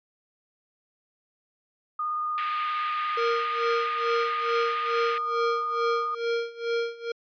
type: tone with vibrato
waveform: sine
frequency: 1225 Hz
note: D#6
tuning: 27 cents flat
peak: -26 dBFS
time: 1.99-6.15 s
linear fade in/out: 5 ms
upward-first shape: sine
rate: 17 Hz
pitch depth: 10 cents each way
type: band-pass noise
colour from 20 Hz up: pink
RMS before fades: -37 dBFS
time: 2.38-5.18 s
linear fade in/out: 0 ms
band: 1600 to 3000 Hz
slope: 24 dB/octave
type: tone with tremolo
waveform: square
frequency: 466.2 Hz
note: A#4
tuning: in tune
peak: -24 dBFS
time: 3.17-7.12 s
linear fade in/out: 5 ms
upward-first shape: sine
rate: 2.3 Hz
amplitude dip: 90%
effects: resampled to 11025 Hz